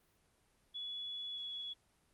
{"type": "tone with pitch glide", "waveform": "sine", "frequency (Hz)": [3400, 3378], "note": ["G#7", "G#7"], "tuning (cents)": [40, 29], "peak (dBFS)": -40, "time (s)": [0.74, 1.74], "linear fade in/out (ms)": 20, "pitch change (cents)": -11, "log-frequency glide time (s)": [1.33, 1.38], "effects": ["pink hiss -73 dBFS RMS until 2.13 s", "Opus 32 kbps"]}